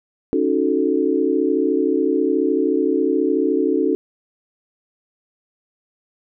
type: chord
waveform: sine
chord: D# half-diminished seventh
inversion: third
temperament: equal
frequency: 277.2 / 311.1 / 370 / 440 Hz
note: C#4 / D#4 / F#4 / A4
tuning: 0 / 0 / 0 / 0 cents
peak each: -21 dBFS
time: 0.33-3.95 s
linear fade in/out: 0 ms
effects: none